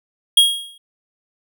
square tone with exponential decay, 3276 Hz, G#7, 24 cents flat, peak -6 dBFS, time 0.37-0.78 s, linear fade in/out 5 ms, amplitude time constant 87 ms, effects none

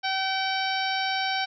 harmonic tone with a mistuned harmonic, 767 Hz, G5, 38 cents flat, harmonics 1 / 2 / 3 / 4 / 5 / 6 / 7, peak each -28 / -31 / -33 / -34 / -35 / -36 / -36 dBFS, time 0.03-1.46 s, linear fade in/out 20 ms, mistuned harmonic 7, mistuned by +34 cents, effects none

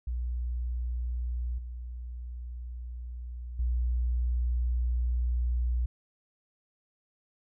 sine tone with level steps, 60.5 Hz, B1, 35 cents flat, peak -29 / -36 / -25 dBFS, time 0.07-5.86 s, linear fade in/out 5 ms, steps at 1.58 / 3.59 s, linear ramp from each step 5 ms, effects none

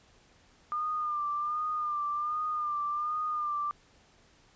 sine tone with vibrato, 1204 Hz, D6, 43 cents sharp, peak -29 dBFS, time 0.72-3.71 s, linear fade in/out 0 ms, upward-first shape sine, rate 1.3 Hz, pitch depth 44 cents each way, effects pink hiss -62 dBFS RMS until 4.55 s + resampled to 16000 Hz

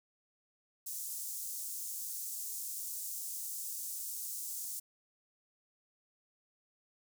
pink high-pass noise, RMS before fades -41 dBFS, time 0.86-4.8 s, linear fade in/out 10 ms, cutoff 6800 Hz, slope 24 dB/octave, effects none

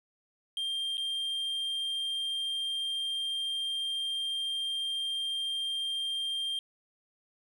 triangle tone with dropouts, 3187 Hz, G7, 28 cents sharp, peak -29 dBFS, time 0.57-6.59 s, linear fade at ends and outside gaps 1 ms, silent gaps 0.971-0.979 s, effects none

